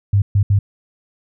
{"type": "tone bursts at uneven times", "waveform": "sine", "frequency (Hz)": 100.1, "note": "G2", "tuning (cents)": 37, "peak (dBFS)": -10, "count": 3, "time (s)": [[0.13, 0.22], [0.35, 0.43], [0.5, 0.59]], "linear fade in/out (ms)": 5, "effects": []}